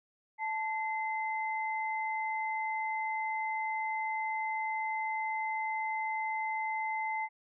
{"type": "tone pair together", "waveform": "sine", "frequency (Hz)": [876, 2062], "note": ["A5", "C7"], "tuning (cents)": [-8, -26], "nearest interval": "octave + minor third", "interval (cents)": 1482, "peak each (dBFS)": [-33, -36], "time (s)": [0.38, 7.29], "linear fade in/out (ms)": 50, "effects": []}